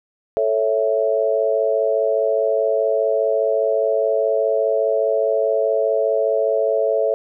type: chord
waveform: sine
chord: A major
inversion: none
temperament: equal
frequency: 440 / 554.4 / 659.3 Hz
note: A4 / C#5 / E5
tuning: 0 / 0 / 0 cents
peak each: -20 dBFS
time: 0.37-7.14 s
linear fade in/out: 0 ms
effects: none